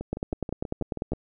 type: two click trains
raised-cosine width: 2 ms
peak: -14 / -20 dBFS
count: 11 / 8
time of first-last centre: 0.13-1.12 / 0.01-1.134 s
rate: 10.1 / 6.23 Hz
effects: none